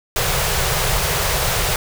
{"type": "band-stop noise", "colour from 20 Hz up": "pink", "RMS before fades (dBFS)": -19, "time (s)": [0.16, 1.76], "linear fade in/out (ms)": 2, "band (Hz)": [170, 390], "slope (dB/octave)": 48, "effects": []}